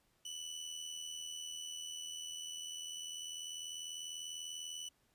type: tone with amplitude modulation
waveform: 25% pulse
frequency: 2972 Hz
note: F#7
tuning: 7 cents sharp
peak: -37 dBFS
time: 0.25-4.89 s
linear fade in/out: 5 ms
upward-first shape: sine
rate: 80.2 Hz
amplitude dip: 55%
effects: pink hiss -75 dBFS RMS until 5.14 s + resampled to 32000 Hz